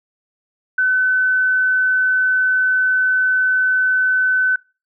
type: tone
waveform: sine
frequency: 1513 Hz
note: F#6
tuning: 38 cents sharp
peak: -13 dBFS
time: 0.78-4.56 s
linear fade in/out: 5 ms
effects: noise-tail reverb RT60 0.3 s tail -23 dB re dry